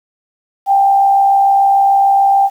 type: tone with frequency modulation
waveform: sine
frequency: 790 Hz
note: G5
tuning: 13 cents sharp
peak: -7 dBFS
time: 0.66-2.5 s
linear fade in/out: 50 ms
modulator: 66.8 Hz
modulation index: 0.32
effects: 7-bit